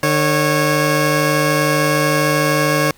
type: tone pair together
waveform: 15% pulse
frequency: 150.54 / 549 Hz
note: D3 / C#5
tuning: +43 / -17 cents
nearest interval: octave + minor seventh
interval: 2240 cents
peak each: -10 dBFS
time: 0.03-2.91 s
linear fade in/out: 2 ms
effects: pink hiss -49 dBFS RMS until 2.97 s